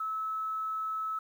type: tone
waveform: sine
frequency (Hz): 1300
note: E6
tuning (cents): -24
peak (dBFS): -31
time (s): 0-1.19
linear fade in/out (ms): 5
effects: 10-bit